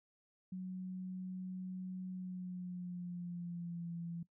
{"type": "tone with pitch glide", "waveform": "sine", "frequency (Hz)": [185, 169.65], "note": ["F#3", "F3"], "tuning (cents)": [0, -50], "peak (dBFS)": -40, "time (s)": [0.52, 4.23], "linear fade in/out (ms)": 5, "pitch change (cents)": -150, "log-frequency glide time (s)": [2.09, 3.93], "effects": ["noise-tail reverb RT60 0.1 s tail -18 dB re dry"]}